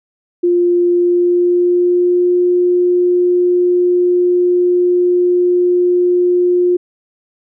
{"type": "tone with pitch glide", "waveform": "sine", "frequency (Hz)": [350.7, 356.2], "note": ["F4", "F4"], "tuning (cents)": [7, 34], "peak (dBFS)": -9, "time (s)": [0.43, 6.77], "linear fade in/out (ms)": 10, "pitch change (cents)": 27, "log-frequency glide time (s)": [0.9, 2.34], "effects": []}